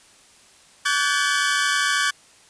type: tone cluster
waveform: sawtooth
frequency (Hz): 1141 / 1486 / 1579 / 1726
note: C#6 / F#6 / G6 / A6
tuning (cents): +50 / +7 / +12 / -34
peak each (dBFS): -21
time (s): 0.85-2.11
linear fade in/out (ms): 10
effects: white hiss -52 dBFS RMS until 2.49 s + resampled to 22050 Hz